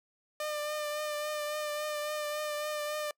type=tone with vibrato; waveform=sawtooth; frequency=600 Hz; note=D5; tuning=37 cents sharp; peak=-29 dBFS; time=0.4-3.11 s; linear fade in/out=2 ms; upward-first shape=triangle; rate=3.6 Hz; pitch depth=26 cents each way; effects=noise-tail reverb RT60 0.1 s tail -26 dB re dry